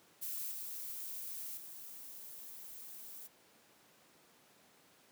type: noise with level steps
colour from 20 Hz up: violet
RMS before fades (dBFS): -41 / -44 / -50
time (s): 0.21-3.28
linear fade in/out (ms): 20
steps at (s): 0.51 / 1.57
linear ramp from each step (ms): 5
effects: pink hiss -65 dBFS RMS until 5.11 s + high-pass 200 Hz 12 dB/octave